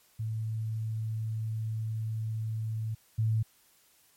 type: tone pair in turn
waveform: sine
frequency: 110.7 / 110.7 Hz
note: A2 / A2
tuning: +11 / +11 cents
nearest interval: unison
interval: 0 cents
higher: neither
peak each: -30 / -24 dBFS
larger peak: second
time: 0.19-2.95 / 3.18-3.43 s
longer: first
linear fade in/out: 10 ms
effects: white hiss -64 dBFS RMS until 4.16 s + MP3 64 kbps